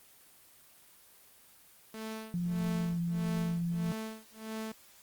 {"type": "tone with tremolo", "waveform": "sawtooth", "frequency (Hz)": 220, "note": "A3", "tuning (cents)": 0, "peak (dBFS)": -32, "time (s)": [1.94, 4.72], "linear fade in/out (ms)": 2, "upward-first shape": "sine", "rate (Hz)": 1.6, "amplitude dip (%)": 100}
{"type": "tone with pitch glide", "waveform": "sine", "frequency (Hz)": [174.61, 170.92], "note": ["F3", "F3"], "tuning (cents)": [0, -37], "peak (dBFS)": -30, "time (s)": [2.34, 3.92], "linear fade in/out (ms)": 0, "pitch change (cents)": -37, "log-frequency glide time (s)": [2.62, 2.99]}
{"effects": ["white hiss -59 dBFS RMS until 5.02 s", "Opus 24 kbps"]}